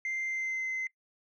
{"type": "tone with pitch glide", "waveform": "sine", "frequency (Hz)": [2089, 2060], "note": ["C7", "C7"], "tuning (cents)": [-3, -28], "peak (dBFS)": -29, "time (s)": [0.05, 0.87], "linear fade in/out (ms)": 2, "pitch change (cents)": -25, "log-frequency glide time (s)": [0.25, 0.69], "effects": ["noise-tail reverb RT60 0.1 s tail -22 dB re dry", "tanh soft clip ceiling -29 dBFS"]}